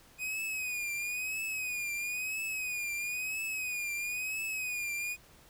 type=tone with vibrato; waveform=45% pulse; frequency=2489 Hz; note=D#7; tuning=in tune; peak=-33 dBFS; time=0.18-5.17 s; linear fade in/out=50 ms; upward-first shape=triangle; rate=1 Hz; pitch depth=92 cents each way; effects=pink hiss -59 dBFS RMS until 5.49 s